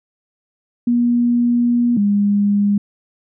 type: tone pair in turn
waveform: sine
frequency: 240 / 203.4 Hz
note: B3 / G#3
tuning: -49 / -36 cents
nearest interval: minor third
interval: 287 cents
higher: first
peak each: -12 dBFS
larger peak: neither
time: 0.87-1.97 / 1.97-2.78 s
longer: first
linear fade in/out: 5 ms
effects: none